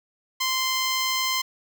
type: tone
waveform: 10% pulse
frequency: 1041 Hz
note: C6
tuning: 9 cents flat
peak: -14 dBFS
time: 0.4-1.42 s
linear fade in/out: 10 ms
effects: none